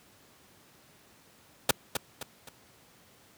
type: noise with echo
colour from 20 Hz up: pink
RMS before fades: -20 dBFS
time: 1.69-1.71 s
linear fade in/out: 5 ms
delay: 260 ms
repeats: 3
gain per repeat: -8 dB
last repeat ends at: 2.49 s
effects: pink hiss -59 dBFS RMS until 3.37 s + high-pass 100 Hz 12 dB/octave